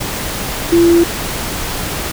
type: tone in noise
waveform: sine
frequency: 340 Hz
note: F4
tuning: 46 cents flat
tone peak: -6 dBFS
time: 0.72-1.04 s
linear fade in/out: 10 ms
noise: pink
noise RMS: -21 dBFS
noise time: 0-2.12 s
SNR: +12 dB
effects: none